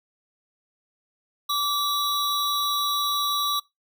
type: tone pair together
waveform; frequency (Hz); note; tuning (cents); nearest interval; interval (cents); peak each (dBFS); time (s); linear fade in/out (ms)
square; 1159 / 3898; D6 / B7; -23 / -23; octave + major sixth; 2100; -26; 1.49-3.6; 10
effects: noise-tail reverb RT60 0.2 s tail -23 dB re dry